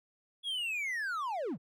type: linear sweep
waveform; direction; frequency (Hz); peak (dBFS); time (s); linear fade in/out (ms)
triangle; down; 3390 to 115.5; -31; 0.43-1.58; 50
effects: none